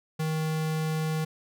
square tone, 157.4 Hz, D#3, 20 cents sharp, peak -27 dBFS, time 0.19-1.25 s, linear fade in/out 10 ms, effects none

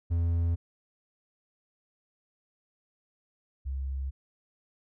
triangle / sine tone pair in turn, 84.6 / 67.15 Hz, E2 / C2, +45 / +46 cents, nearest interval major third, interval 399 cents, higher first, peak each -22 / -30 dBFS, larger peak first, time 0.1-0.56 / 3.65-4.11 s, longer neither, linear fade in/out 20 ms, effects none

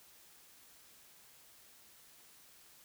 silence, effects white hiss -61 dBFS RMS until 2.84 s

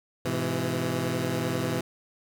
15% pulse tone cluster, 104.3 / 127.3 / 166.4 Hz, G#2 / C3 / E3, +8 / -47 / +17 cents, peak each -28 / -23 / -24 dBFS, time 0.25-1.81 s, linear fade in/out 5 ms, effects none

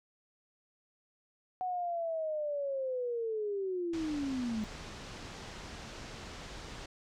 sine linear sweep, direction down, 743 to 208.9 Hz, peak -32 dBFS, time 1.61-4.64 s, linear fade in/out 0 ms
pink low-pass noise, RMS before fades -46 dBFS, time 3.93-6.86 s, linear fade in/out 5 ms, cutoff 6700 Hz, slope 24 dB/octave
effects none

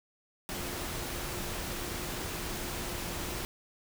sine tone in noise, 352.1 Hz, F4, 14 cents sharp, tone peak -46 dBFS, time 0.49-3.45 s, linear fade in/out 0 ms, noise pink, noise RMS -37 dBFS, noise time 0.49-3.45 s, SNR -12 dB, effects none

